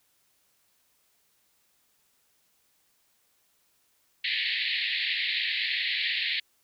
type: band-pass noise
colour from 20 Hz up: pink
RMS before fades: -29 dBFS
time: 4.24-6.4 s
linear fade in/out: 5 ms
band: 1800 to 4400 Hz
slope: 96 dB/octave
effects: white hiss -69 dBFS RMS until 6.63 s